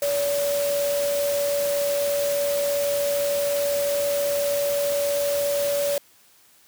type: tone in noise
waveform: sine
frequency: 571 Hz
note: D5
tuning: 49 cents flat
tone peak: -21 dBFS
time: 0.02-5.98 s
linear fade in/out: 2 ms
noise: white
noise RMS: -31 dBFS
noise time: 0.02-5.98 s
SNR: +7 dB
effects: white hiss -56 dBFS RMS until 6.67 s + high-pass 60 Hz 12 dB/octave